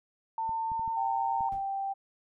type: tone with pitch glide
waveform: sine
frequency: 899 to 913.1 Hz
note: A5 to A#5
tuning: +37 to -36 cents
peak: -29 dBFS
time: 0.38-1.49 s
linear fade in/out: 2 ms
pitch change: +27 cents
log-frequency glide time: 0.63-1.28 s
type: clicks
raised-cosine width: 5 ms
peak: -34 dBFS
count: 5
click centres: 0.493 / 0.718 / 0.795 / 0.878 / 1.408 s
type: tone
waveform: sine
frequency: 784 Hz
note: G5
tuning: in tune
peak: -30 dBFS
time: 0.96-1.94 s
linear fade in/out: 20 ms
type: noise with exponential decay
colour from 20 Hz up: brown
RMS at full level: -41 dBFS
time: 1.52-1.71 s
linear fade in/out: 1 ms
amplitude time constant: 41 ms
effects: none